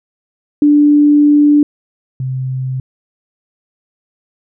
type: tone pair in turn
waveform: sine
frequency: 293.7 / 130.3 Hz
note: D4 / C3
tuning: 0 / -7 cents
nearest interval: octave + major second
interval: 1407 cents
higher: first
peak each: -5 / -16 dBFS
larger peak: first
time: 0.62-1.63 / 2.2-2.8 s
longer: first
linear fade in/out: 2 ms
effects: none